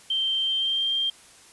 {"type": "tone with pitch glide", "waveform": "sine", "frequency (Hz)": [3136, 3183], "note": ["G7", "G7"], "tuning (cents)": [0, 26], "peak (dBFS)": -22, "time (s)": [0.1, 1.1], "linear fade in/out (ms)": 5, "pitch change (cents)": 26, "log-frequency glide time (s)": [0.41, 0.91], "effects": ["white hiss -51 dBFS RMS until 1.52 s", "resampled to 24000 Hz"]}